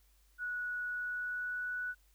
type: tone with pitch glide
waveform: sine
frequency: 1467 to 1479.8 Hz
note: F#6 to F#6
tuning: -15 to 0 cents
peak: -35 dBFS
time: 0.38-1.95 s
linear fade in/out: 50 ms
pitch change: +15 cents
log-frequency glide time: 0.88-1.83 s
effects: added 50 Hz sine -65 dBFS peak until 2.14 s + white hiss -72 dBFS RMS until 2.14 s